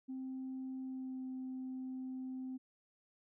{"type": "tone with pitch glide", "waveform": "sine", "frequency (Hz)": [261.6, 259], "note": ["C4", "C4"], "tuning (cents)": [0, -17], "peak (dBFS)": -39, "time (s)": [0.08, 2.58], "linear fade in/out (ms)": 20, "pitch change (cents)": -17, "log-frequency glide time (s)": [0.81, 1.26], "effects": ["tanh soft clip ceiling -37 dBFS"]}